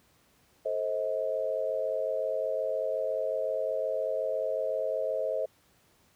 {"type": "chord", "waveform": "sine", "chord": "A diminished", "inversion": "none", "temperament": "just", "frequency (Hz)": [440, 528, 633.6], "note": ["A4", "C5", "Eb5"], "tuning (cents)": [0, 16, 31], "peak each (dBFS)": [-36, -31, -31], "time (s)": [0.65, 5.46], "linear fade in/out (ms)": 10, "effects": ["pink hiss -65 dBFS RMS until 6.15 s", "high-pass 60 Hz 12 dB/octave"]}